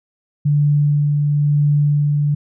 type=tone with tremolo; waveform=sine; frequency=146.4 Hz; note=D3; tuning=5 cents flat; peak=-11 dBFS; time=0.45-2.35 s; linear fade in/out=10 ms; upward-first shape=sine; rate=1 Hz; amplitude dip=25%; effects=none